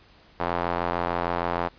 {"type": "tone with band-pass filter", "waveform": "square", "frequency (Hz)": 43.26, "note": "F1", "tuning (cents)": -16, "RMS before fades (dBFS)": -27, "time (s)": [0.39, 1.69], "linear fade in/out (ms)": 20, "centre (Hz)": 900, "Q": 1.4, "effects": ["pink hiss -55 dBFS RMS until 1.78 s", "resampled to 11025 Hz"]}